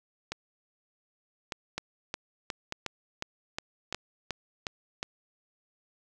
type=two click trains; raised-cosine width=0.2 ms; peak=-15 / -16 dBFS; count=10 / 4; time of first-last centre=1.78-5.029 / 0.32-3.926 s; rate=2.77 / 0.832 Hz; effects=none